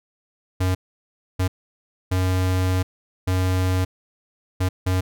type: tone bursts at uneven times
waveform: square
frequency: 92.5 Hz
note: F#2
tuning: in tune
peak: -19 dBFS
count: 6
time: 0.6-0.75 / 1.39-1.48 / 2.11-2.83 / 3.27-3.85 / 4.6-4.69 / 4.86-5.01 s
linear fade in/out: 10 ms
effects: none